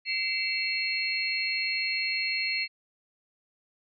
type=tone cluster; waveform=sine; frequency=2078 / 2273 / 2683 / 4292 Hz; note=C7 / C#7 / E7 / C8; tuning=-12 / +43 / +30 / +43 cents; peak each=-32 / -33 / -33 / -31 dBFS; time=0.05-2.68 s; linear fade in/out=50 ms; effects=none